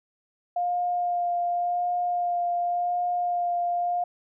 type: tone with vibrato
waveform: sine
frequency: 705 Hz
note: F5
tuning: 16 cents sharp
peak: -23 dBFS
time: 0.56-4.04 s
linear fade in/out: 5 ms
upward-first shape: sine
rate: 0.9 Hz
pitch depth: 13 cents each way
effects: none